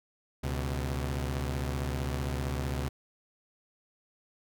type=tone pair together; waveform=sawtooth; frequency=70.88 / 126.3 Hz; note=C#2 / B2; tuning=+39 / +39 cents; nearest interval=minor seventh; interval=1000 cents; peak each=-28 / -31 dBFS; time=0.43-2.89 s; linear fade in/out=10 ms; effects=none